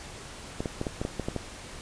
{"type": "clicks", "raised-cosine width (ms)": 2, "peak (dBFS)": -16, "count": 9, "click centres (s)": [0.605, 0.658, 0.814, 0.868, 1.015, 1.051, 1.197, 1.285, 1.363], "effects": ["pink hiss -43 dBFS RMS until 1.81 s", "resampled to 22050 Hz"]}